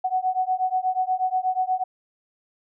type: beating tone pair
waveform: sine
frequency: 740 / 748.3 Hz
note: F#5 / F#5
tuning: 0 / +19 cents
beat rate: 8.3 Hz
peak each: -24 dBFS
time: 0.04-1.84 s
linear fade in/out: 10 ms
effects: none